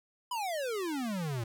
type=exponential sweep; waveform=square; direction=down; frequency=1017 to 110.6 Hz; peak=-33 dBFS; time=0.31-1.44 s; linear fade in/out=5 ms; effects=none